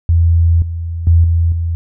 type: tone with level steps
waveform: sine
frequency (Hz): 83.8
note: E2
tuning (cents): +29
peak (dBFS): -7 / -18 / -5 / -9 / -14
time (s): 0.09-1.75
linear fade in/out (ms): 0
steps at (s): 0.62 / 1.07 / 1.24 / 1.52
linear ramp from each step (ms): 2
effects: none